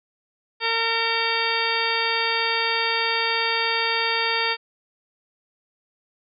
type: harmonic tone with a mistuned harmonic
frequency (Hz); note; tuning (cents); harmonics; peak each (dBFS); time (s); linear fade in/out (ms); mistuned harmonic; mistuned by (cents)
456.8; A#4; -35; 1 / 2 / 3 / 4 / 5 / 6 / 7 / 8 / 10; -30 / -28 / -30 / -28 / -28 / -30 / -31 / -30 / -29; 0.6-4.57; 50; 10; +18
effects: none